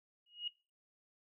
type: tone with exponential growth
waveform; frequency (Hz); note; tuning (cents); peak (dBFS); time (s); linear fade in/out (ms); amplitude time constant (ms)
sine; 2882; F#7; -46; -33; 0.26-0.48; 5; 47
effects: noise-tail reverb RT60 0.3 s tail -20 dB re dry